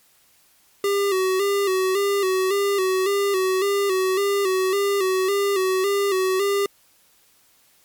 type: tone with vibrato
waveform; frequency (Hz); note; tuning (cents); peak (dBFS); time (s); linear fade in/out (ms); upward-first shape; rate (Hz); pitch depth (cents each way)
square; 387.8; G4; -19; -19; 0.84-6.66; 2; square; 1.8; 57
effects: white hiss -58 dBFS RMS until 7.84 s + MP3 96 kbps